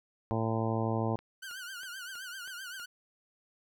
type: harmonic tone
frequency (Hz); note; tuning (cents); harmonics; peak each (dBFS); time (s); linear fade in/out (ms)
112.5; A2; +39; 1 / 2 / 3 / 4 / 5 / 6 / 7 / 8 / 9; -32 / -35 / -37 / -38 / -39 / -40 / -40 / -41 / -42; 0.31-1.16; 0
type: click train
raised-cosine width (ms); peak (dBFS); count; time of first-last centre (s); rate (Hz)
0.3; -38; 6; 1.19-2.798; 3.11
type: tone with vibrato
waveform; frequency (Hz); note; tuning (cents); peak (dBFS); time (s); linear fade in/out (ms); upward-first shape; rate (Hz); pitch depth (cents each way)
sawtooth; 1490; F#6; +12; -37; 1.42-2.86; 10; triangle; 7.7; 130
effects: none